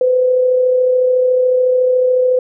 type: tone with amplitude modulation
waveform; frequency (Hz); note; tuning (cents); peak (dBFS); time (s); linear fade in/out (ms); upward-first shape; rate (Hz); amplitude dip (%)
sine; 506; B4; +42; -8; 0.01-2.39; 2; sine; 33.9; 35
effects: none